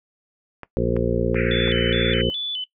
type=clicks; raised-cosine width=0.5 ms; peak=-19 dBFS; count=4; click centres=0.633 / 0.966 / 1.345 / 1.679 s
type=harmonic tone; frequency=58.7 Hz; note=A#1; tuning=13 cents sharp; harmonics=1 / 2 / 3 / 4 / 6 / 7 / 8 / 9; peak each=-27 / -27 / -27 / -27 / -27 / -27 / -27 / -27 dBFS; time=0.77-2.3 s; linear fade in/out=0 ms
type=band-pass noise; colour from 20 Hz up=white; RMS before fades=-29 dBFS; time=1.35-2.22 s; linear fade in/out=10 ms; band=1400 to 2500 Hz; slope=96 dB/octave
type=tone with vibrato; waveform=sine; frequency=3234 Hz; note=G#7; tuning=47 cents flat; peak=-24 dBFS; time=1.51-2.64 s; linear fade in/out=2 ms; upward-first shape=square; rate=2.4 Hz; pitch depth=120 cents each way
effects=noise-tail reverb RT60 0.1 s tail -19 dB re dry